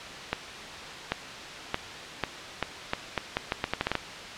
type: accelerating click train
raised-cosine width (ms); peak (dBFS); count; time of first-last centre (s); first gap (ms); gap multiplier
0.3; -9; 15; 0.33-3.953; 790; 0.79
effects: white hiss -39 dBFS RMS until 4.37 s + low-pass 4000 Hz 12 dB/octave